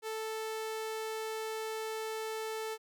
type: tone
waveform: sawtooth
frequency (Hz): 440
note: A4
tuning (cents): 0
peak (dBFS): -32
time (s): 0.02-2.78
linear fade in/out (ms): 50
effects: none